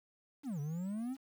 triangle exponential two-way sweep, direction down then up, 311.1 to 140.2 to 275.8 Hz, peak -34 dBFS, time 0.43-1.17 s, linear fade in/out 50 ms, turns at 0.6 s, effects 10-bit

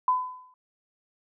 sine tone with exponential decay, 1009 Hz, B5, 37 cents sharp, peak -17 dBFS, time 0.08-0.54 s, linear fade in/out 2 ms, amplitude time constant 99 ms, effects none

